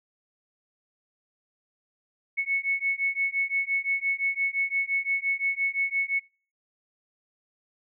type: beating tone pair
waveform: sine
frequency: 2203 / 2208.8 Hz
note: C#7 / C#7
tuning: -11 / -7 cents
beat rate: 5.8 Hz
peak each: -27 dBFS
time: 2.37-6.2 s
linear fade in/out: 20 ms
effects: noise-tail reverb RT60 0.4 s tail -25 dB re dry